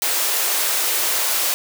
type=high-pass noise; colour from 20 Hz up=white; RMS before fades=-20 dBFS; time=0.02-1.54 s; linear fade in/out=0 ms; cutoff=370 Hz; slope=24 dB/octave; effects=none